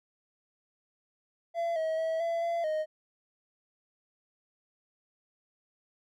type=tone with pitch steps; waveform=triangle; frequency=677 / 639 / 647 / 672 / 679 / 621 Hz; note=E5 / D#5 / E5 / E5 / F5 / D#5; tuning=+46 / +46 / -32 / +33 / -49 / -3 cents; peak=-26 dBFS; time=1.54-2.86 s; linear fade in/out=50 ms; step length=220 ms; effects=none